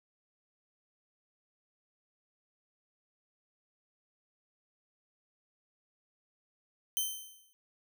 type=tone with exponential decay; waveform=5% pulse; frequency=3093 Hz; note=G7; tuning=24 cents flat; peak=-19 dBFS; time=6.97-7.53 s; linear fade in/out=0 ms; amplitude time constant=120 ms; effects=none